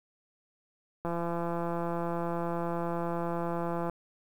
click train, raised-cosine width 1 ms, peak -20 dBFS, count 485, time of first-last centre 1.05-3.897 s, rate 170 Hz, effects 9-bit

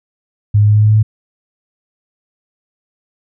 sine tone with pitch steps, 103.83 / 104.55 / 105.28 / 106.01 / 106.75 / 107.49 / 108.24 Hz, G#2 / G#2 / G#2 / G#2 / G#2 / A2 / A2, 0 / +12 / +24 / +36 / +48 / -40 / -28 cents, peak -6 dBFS, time 0.54-1.03 s, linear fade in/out 10 ms, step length 70 ms, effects none

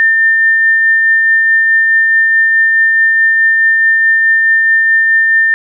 sine tone with tremolo, 1800 Hz, A6, 39 cents sharp, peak -5 dBFS, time 0-5.54 s, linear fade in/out 0 ms, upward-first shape triangle, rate 4.7 Hz, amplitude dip 25%, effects none

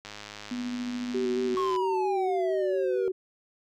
click train, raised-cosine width 0.2 ms, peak -23 dBFS, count 179, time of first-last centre 0.05-1.762 s, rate 104 Hz
sine tone with tremolo, 245.9 Hz, B3, 7 cents flat, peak -29 dBFS, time 0.51-1.55 s, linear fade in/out 5 ms, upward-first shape sine, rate 14 Hz, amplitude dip 25%
sine tone with vibrato, 378.4 Hz, F#4, 39 cents sharp, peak -26 dBFS, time 1.14-3.12 s, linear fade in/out 10 ms, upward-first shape square, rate 4.4 Hz, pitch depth 22 cents each way
triangle exponential sweep, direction down, 1108.7 to 463.4 Hz, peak -26 dBFS, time 1.57-3.08 s, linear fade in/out 0 ms
effects none

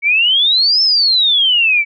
sine exponential two-way sweep, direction up then down, 2225 to 5340 to 2265 Hz, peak -9 dBFS, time 0.02-1.85 s, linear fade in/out 50 ms, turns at 0.82 s, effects none

